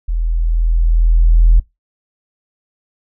sine tone with level ramp, 41.2 Hz, E1, in tune, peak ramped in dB -14 to -3 dBFS, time 0.08-1.6 s, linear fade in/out 10 ms, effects noise-tail reverb RT60 0.2 s tail -24 dB re dry + tanh soft clip ceiling -1 dBFS

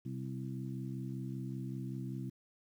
harmonic tone with a mistuned harmonic, 65.2 Hz, C2, 5 cents flat, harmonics 2 / 3 / 4 / 5, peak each -40 / -44 / -46 / -48 dBFS, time 0.05-2.3 s, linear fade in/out 10 ms, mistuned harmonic 5, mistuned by +25 cents, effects 11-bit

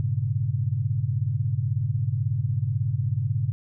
sine chord, G diminished, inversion none, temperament equal with one note detuned, 100.23 / 116.54 / 138.59 Hz, G2 / Bb2 / Db3, +39 / 0 / 0 cents, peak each -27 / -26 / -27 dBFS, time 0-3.52 s, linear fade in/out 0 ms, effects none

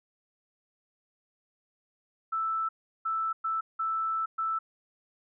sine tone bursts at uneven times, 1320 Hz, E6, 2 cents sharp, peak -27 dBFS, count 5, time 2.32-2.69 / 3.05-3.33 / 3.44-3.61 / 3.79-4.26 / 4.38-4.59 s, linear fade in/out 10 ms, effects none

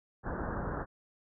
pink low-pass noise, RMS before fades -36 dBFS, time 0.23-0.86 s, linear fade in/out 50 ms, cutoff 1700 Hz, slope 96 dB/octave, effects none

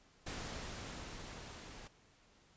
pink noise with level ramp, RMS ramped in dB -43 to -52 dBFS, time 0.26-1.88 s, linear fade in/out 10 ms, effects pink hiss -67 dBFS RMS until 2.56 s + resampled to 16000 Hz

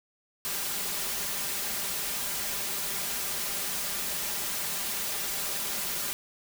white noise with comb filter, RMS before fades -32 dBFS, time 0.45-6.13 s, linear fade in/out 0 ms, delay 5 ms, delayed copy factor +0.55, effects none

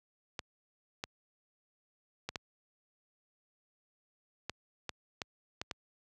clicks, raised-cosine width 0.2 ms, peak -19 dBFS, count 9, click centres 0.392 / 1.039 / 2.29 / 2.358 / 4.496 / 4.893 / 5.218 / 5.615 / 5.712 s, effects high-pass 60 Hz 12 dB/octave

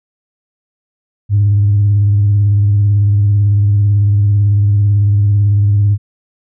sine tone with vibrato, 102.1 Hz, G#2, 29 cents flat, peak -6 dBFS, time 1.29-5.98 s, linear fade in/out 50 ms, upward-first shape sine, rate 18 Hz, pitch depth 41 cents each way, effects tanh soft clip ceiling -4 dBFS

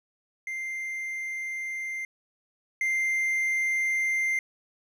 triangle tone pair in turn, 2093 / 2093 Hz, C7 / C7, 0 / 0 cents, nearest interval unison, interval 0 cents, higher neither, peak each -29 / -22 dBFS, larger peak second, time 0.47-2.05 / 2.81-4.39 s, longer neither, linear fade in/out 2 ms, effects none

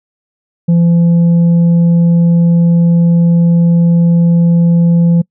triangle tone with tanh clipping, 170 Hz, F3, 46 cents flat, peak -6 dBFS, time 0.68-5.22 s, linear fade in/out 10 ms, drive 8 dB, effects noise-tail reverb RT60 0.1 s tail -26 dB re dry

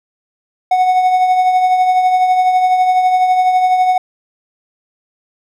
triangle tone with tremolo, 738 Hz, F#5, 5 cents flat, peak -5 dBFS, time 0.71-3.98 s, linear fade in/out 5 ms, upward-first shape triangle, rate 12 Hz, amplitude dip 50%, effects none

